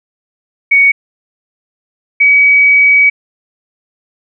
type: tone pair in turn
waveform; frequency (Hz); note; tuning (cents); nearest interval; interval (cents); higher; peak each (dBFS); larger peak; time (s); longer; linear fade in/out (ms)
sine; 2235 / 2270; C#7 / C#7; +14 / +41; unison; 27; second; -4; neither; 0.71-0.92 / 2.2-3.1; second; 10
effects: none